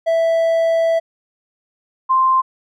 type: tone pair in turn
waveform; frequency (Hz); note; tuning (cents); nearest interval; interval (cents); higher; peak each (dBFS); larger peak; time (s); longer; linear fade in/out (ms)
triangle / sine; 659.3 / 1046.6; E5 / C6; 0 / 0; minor sixth; 800; second; -11; neither; 0.06-1 / 2.09-2.42; first; 20
effects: none